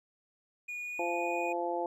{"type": "tone with pitch glide", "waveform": "triangle", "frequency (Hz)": [2447, 2468], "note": ["D#7", "D#7"], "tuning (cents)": [-29, -15], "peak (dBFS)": -35, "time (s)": [0.68, 1.53], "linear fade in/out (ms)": 10, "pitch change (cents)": 14, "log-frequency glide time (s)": [0.82, 1.07]}
{"type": "harmonic tone", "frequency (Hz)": 172.8, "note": "F3", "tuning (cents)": -18, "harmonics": [2, 3, 4, 5], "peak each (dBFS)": [-36, -36, -36, -36], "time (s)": [0.99, 1.86], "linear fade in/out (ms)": 2}
{"effects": []}